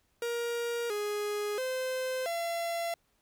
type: tone with pitch steps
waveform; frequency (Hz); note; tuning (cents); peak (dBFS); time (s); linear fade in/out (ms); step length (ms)
45% pulse; 471.7 / 415.5 / 516 / 679; A#4 / G#4 / C5 / F5; +20 / +1 / -24 / -49; -31; 0.22-2.94; 2; 680
effects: pink hiss -73 dBFS RMS until 3.21 s